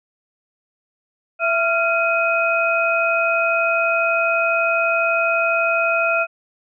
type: tone cluster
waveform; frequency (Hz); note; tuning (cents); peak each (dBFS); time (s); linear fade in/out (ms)
sine; 666 / 1386 / 2514; E5 / F6 / D#7; +18 / -14 / +17; -20; 1.39-6.27; 50
effects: none